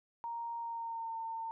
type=tone with pitch glide; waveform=sine; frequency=932.3 to 905.8 Hz; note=A#5 to A#5; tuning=0 to -50 cents; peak=-37 dBFS; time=0.24-1.51 s; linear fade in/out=0 ms; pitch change=-50 cents; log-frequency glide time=0.58-1.16 s; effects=none